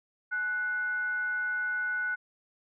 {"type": "tone with frequency modulation", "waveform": "sine", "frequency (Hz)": 1480, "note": "F#6", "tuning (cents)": 0, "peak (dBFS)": -28, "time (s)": [0.31, 2.16], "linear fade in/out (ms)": 20, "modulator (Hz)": 633, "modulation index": 0.22, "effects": []}